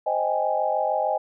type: chord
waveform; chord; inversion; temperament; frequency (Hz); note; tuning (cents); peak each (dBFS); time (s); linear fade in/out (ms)
sine; Ab major seventh; first; equal; 523.3 / 622.3 / 784 / 830.6; C5 / Eb5 / G5 / Ab5; 0 / 0 / 0 / 0; -29 / -25 / -27 / -26; 0.06-1.18; 10
effects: none